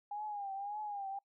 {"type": "tone with vibrato", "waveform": "sine", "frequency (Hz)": 813, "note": "G#5", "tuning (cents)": -37, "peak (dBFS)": -38, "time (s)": [0.11, 1.19], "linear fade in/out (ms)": 5, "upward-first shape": "triangle", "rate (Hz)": 1.8, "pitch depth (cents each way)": 91, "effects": ["noise-tail reverb RT60 0.1 s tail -25 dB re dry"]}